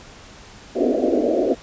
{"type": "band-pass noise", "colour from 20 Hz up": "pink", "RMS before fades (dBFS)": -19, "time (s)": [0.75, 1.55], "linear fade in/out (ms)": 20, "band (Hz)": [240, 680], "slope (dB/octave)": 96, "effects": ["pink hiss -43 dBFS RMS until 1.62 s", "resampled to 16000 Hz"]}